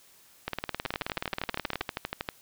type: two click trains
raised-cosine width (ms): 0.3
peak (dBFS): -14 / -14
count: 19 / 26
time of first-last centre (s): 0.86-2.289 / 0.48-1.81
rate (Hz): 12.6 / 18.8
effects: white hiss -58 dBFS RMS until 2.41 s